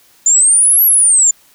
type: exponential two-way sweep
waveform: sine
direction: up then down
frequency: 7040 to 11850 to 7040 Hz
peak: -4 dBFS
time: 0.26-1.31 s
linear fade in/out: 5 ms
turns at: 0.84 s
effects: tanh soft clip ceiling -5 dBFS + white hiss -49 dBFS RMS until 1.54 s